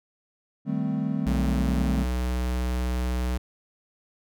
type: chord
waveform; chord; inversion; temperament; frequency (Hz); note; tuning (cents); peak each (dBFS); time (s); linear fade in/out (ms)
triangle; A half-diminished seventh; second; equal with one note detuned; 155.56 / 196 / 220 / 258.6; Eb3 / G3 / A3 / C4; 0 / 0 / 0 / -20; -28; 0.65-2.06; 50
type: tone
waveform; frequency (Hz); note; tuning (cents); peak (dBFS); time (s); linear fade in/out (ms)
square; 62; B1; +7; -25; 1.26-3.38; 10
effects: none